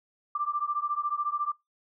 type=beating tone pair; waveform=sine; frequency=1174.7 / 1188.7 Hz; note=D6 / D6; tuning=0 / +21 cents; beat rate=14 Hz; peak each=-30 dBFS; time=0.35-1.52 s; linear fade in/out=5 ms; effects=noise-tail reverb RT60 0.2 s tail -24 dB re dry